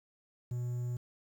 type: tone with quantisation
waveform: triangle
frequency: 122.3 Hz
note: B2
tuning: 16 cents flat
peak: -31 dBFS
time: 0.51-0.97 s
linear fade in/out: 5 ms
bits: 10
effects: none